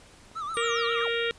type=clicks; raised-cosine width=1 ms; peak=-37 dBFS; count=2; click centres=0.315 / 0.516 s
type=tone with vibrato; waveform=triangle; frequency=1244.5 Hz; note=D#6; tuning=in tune; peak=-29 dBFS; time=0.35-1.06 s; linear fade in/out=20 ms; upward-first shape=sine; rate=7.4 Hz; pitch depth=130 cents each way
type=linear sweep; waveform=sine; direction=down; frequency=9100 to 415.3 Hz; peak=-38 dBFS; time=0.54-1.09 s; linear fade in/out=5 ms
type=harmonic tone; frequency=466.2 Hz; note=A#4; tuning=in tune; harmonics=1 / 3 / 4 / 5 / 6 / 7 / 8; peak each=-28 / -33 / -34 / -35 / -36 / -36 / -37 dBFS; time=0.57-1.31 s; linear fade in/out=0 ms
effects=pink hiss -53 dBFS RMS until 1.38 s + resampled to 22050 Hz